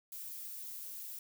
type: noise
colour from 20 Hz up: violet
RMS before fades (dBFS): -45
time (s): 0.12-1.19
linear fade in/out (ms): 2
effects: none